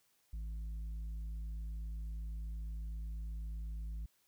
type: tone with tanh clipping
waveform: sine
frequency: 54.1 Hz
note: A1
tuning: 29 cents flat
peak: -40 dBFS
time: 0.33-4.06 s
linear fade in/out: 5 ms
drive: 5 dB
effects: white hiss -74 dBFS RMS until 4.27 s